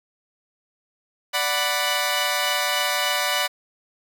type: chord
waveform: 10% pulse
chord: B minor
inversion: first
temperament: equal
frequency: 587.3 / 740 / 987.8 Hz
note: D5 / F#5 / B5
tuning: 0 / 0 / 0 cents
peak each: -17 dBFS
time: 1.33-3.48 s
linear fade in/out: 20 ms
effects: none